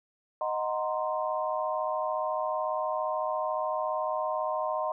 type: chord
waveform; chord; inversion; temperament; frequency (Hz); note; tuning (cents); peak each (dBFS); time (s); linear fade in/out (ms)
sine; C half-diminished seventh; first; equal; 622.3 / 740 / 932.3 / 1046.5; Eb5 / Gb5 / Bb5 / C6; 0 / 0 / 0 / 0; -31 / -35 / -35 / -33; 0.41-4.92; 2
effects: none